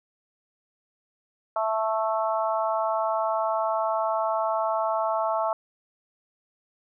harmonic tone, 220 Hz, A3, in tune, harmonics 3 / 4 / 5 / 6, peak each -26 / -28 / -30 / -32 dBFS, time 1.56-5.53 s, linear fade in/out 2 ms, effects none

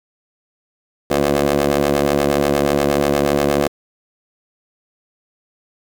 15% pulse ring-modulated tone, 71.7 Hz, D2, 41 cents flat, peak -5 dBFS, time 1.1-3.68 s, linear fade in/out 10 ms, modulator 426 Hz, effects 7-bit

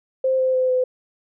sine tone with pitch steps, 523.3 / 518.2 / 513.1 / 508.1 Hz, C5 / C5 / C5 / B4, 0 / -17 / -34 / +49 cents, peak -16 dBFS, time 0.24-0.84 s, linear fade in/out 5 ms, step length 150 ms, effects none

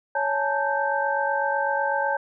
sine tone cluster, 557 / 849 / 897 / 1562 Hz, C#5 / G#5 / A5 / G6, +8 / +38 / +33 / -7 cents, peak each -27 dBFS, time 0.15-2.17 s, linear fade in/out 5 ms, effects none

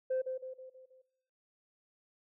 sine tone with echo, 518 Hz, C5, 17 cents flat, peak -28 dBFS, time 0.1-0.22 s, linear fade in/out 10 ms, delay 160 ms, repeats 5, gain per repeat -6 dB, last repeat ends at 1.02 s, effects noise-tail reverb RT60 0.9 s tail -20 dB re dry + tanh soft clip ceiling -27 dBFS

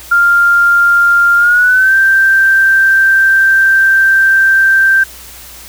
sine tone with pitch glide, 1396.9 to 1568 Hz, F6 to G6, 0 to 0 cents, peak -5 dBFS, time 0.11-5.04 s, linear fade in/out 10 ms, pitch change +200 cents, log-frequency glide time 1.37-1.95 s, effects added 60 Hz sine -39 dBFS peak until 5.68 s + white hiss -33 dBFS RMS until 5.68 s

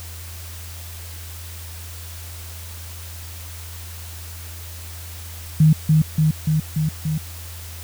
sine tone with echo, 155.56 Hz, D#3, in tune, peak -9 dBFS, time 5.6-5.73 s, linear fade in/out 5 ms, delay 290 ms, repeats 5, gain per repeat -2 dB, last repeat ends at 7.18 s, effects added 84 Hz sine -34 dBFS peak until 7.83 s + white hiss -39 dBFS RMS until 7.83 s

